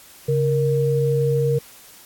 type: tone pair together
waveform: sine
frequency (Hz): 138.59 / 467.4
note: C#3 / A#4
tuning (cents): 0 / +5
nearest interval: octave + major sixth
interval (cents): 2105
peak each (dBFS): -19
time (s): 0.28-1.59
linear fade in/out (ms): 10
effects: white hiss -46 dBFS RMS until 2.05 s + AAC 64 kbps